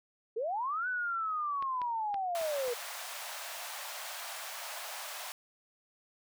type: linear two-way sweep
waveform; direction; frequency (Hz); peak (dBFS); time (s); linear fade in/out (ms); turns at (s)
sine; up then down; 415.3 to 1513 to 467.5; -31; 0.36-2.74; 10; 0.88
type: clicks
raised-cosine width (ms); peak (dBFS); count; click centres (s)
0.3; -28; 5; 1.625 / 1.817 / 2.143 / 2.414 / 2.681
type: high-pass noise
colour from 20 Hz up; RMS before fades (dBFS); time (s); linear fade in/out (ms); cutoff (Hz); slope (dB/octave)
pink; -42; 2.35-5.32; 0; 610; 48
effects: none